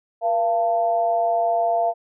sine tone with amplitude modulation, 685 Hz, F5, 34 cents flat, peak -14 dBFS, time 0.21-1.94 s, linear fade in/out 50 ms, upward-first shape sine, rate 208 Hz, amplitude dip 70%, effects none

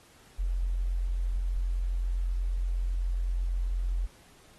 sine tone, 44.01 Hz, F1, 14 cents sharp, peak -26 dBFS, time 0.38-4.07 s, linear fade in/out 20 ms, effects pink hiss -58 dBFS RMS until 4.58 s + AAC 32 kbps

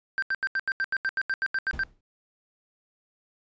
triangle tone bursts, 1568 Hz, G6, in tune, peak -22 dBFS, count 14, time 0.18-1.835 s, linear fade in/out 0 ms, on 43 ms, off 81 ms
brown noise with exponential decay, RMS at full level -32 dBFS, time 1.73-2.01 s, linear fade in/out 5 ms, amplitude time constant 59 ms
effects resampled to 16000 Hz

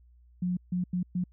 sine tone bursts at uneven times, 179.5 Hz, F3, 48 cents sharp, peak -26 dBFS, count 4, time 0.42-0.57 / 0.72-0.84 / 0.93-1.03 / 1.15-1.24 s, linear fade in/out 5 ms, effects added 60 Hz sine -55 dBFS peak until 1.32 s

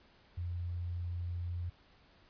sine tone, 87.31 Hz, F2, in tune, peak -35 dBFS, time 0.37-1.7 s, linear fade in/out 10 ms, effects pink hiss -64 dBFS RMS until 2.29 s + resampled to 11025 Hz

